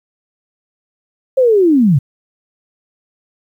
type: linear sweep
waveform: sine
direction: down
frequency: 540 to 121.6 Hz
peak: -7 dBFS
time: 1.37-1.99 s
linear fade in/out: 10 ms
effects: 8-bit